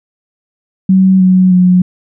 sine tone with pitch steps, 189.1 / 185.21 / 181.4 Hz, F#3 / F#3 / F#3, +38 / +2 / -34 cents, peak -4 dBFS, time 0.89-1.82 s, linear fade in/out 5 ms, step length 310 ms, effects none

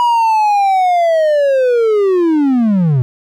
triangle linear sweep, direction down, 972 to 119.7 Hz, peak -7 dBFS, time 0-3.02 s, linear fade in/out 0 ms, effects none

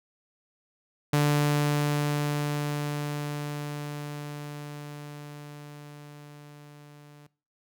sawtooth tone with level ramp, 146.83 Hz, D3, in tune, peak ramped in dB -16 to -45 dBFS, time 1.13-7.27 s, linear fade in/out 5 ms, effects noise-tail reverb RT60 0.4 s tail -21 dB re dry

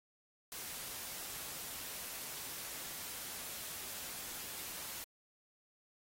white noise, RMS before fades -45 dBFS, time 0.52-5.04 s, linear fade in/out 0 ms, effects AAC 48 kbps

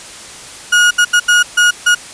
35% pulse tone bursts at uneven times, 1443 Hz, F#6, 44 cents flat, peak -5 dBFS, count 6, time 0.72-0.91 / 0.98-1.05 / 1.13-1.2 / 1.28-1.43 / 1.57-1.71 / 1.86-1.95 s, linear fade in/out 10 ms, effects white hiss -32 dBFS RMS until 2.13 s + resampled to 22050 Hz

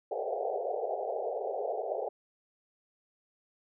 pink band-pass noise, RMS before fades -34 dBFS, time 0.11-2.09 s, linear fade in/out 5 ms, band 400 to 790 Hz, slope 96 dB/octave, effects none

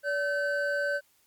triangle tone pair together, 574 / 1534.1 Hz, D5 / G6, -40 / -38 cents, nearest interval octave + perfect fourth, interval 1702 cents, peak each -27 dBFS, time 0.03-1.01 s, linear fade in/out 50 ms, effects white hiss -66 dBFS RMS until 1.26 s + MP3 96 kbps

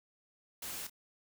white noise with echo, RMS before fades -42 dBFS, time 0.62-0.87 s, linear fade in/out 5 ms, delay 28 ms, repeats 1, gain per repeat -12 dB, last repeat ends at 0.898 s, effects none

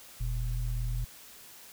sine tone pair together, 42.43 / 120 Hz, F1 / B2, -49 / -49 cents, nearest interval octave + tritone, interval 1800 cents, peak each -30 / -34 dBFS, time 0.2-1.05 s, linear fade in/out 10 ms, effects white hiss -51 dBFS RMS until 1.72 s

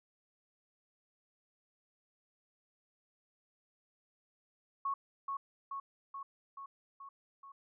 sine tone with echo, 1102 Hz, C#6, 11 cents flat, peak -32 dBFS, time 4.85-4.94 s, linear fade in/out 5 ms, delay 430 ms, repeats 6, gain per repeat -3 dB, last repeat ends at 7.52 s, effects none

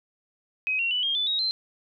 sine tone with pitch steps, 2529 / 2742 / 2973 / 3223 / 3495 / 3789 / 4108 Hz, D#7 / F7 / F#7 / G7 / A7 / A#7 / C8, +28 / -32 / +8 / +47 / -12 / +27 / -33 cents, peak -23 dBFS, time 0.67-1.51 s, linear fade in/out 0 ms, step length 120 ms, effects none

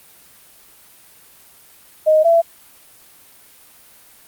sine tone pair in turn, 622.3 / 670.3 Hz, D#5 / E5, 0 / +29 cents, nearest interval minor second, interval 129 cents, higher second, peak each -9 dBFS, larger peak neither, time 2.06-2.24 / 2.24-2.42 s, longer neither, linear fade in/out 20 ms, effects white hiss -47 dBFS RMS until 4.27 s + Opus 32 kbps

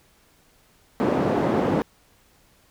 white band-pass noise, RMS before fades -22 dBFS, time 1-1.82 s, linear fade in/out 0 ms, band 150 to 490 Hz, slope 12 dB/octave, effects pink hiss -59 dBFS RMS until 2.7 s

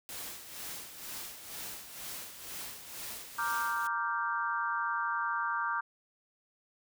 white noise with tremolo, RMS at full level -41 dBFS, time 0.09-3.87 s, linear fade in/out 0 ms, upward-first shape sine, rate 2.1 Hz, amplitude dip 60%
sine chord, G minor seventh, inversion first, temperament equal, 932.3 / 1174.7 / 1396.9 / 1568 Hz, Bb5 / D6 / F6 / G6, 0 / 0 / 0 / 0 cents, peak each -36 / -34 / -37 / -36 dBFS, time 3.38-5.81 s, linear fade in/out 10 ms
effects none

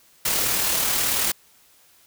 white noise with amplitude modulation, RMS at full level -21 dBFS, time 0.25-1.32 s, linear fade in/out 5 ms, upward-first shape sine, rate 38.3 Hz, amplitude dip 30%, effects white hiss -56 dBFS RMS until 2.06 s

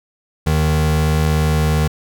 square tone pair together, 77.78 / 154.93 Hz, D#2 / D#3, 0 / -7 cents, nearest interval octave, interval 1193 cents, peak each -17 dBFS, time 0.46-1.88 s, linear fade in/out 10 ms, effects none

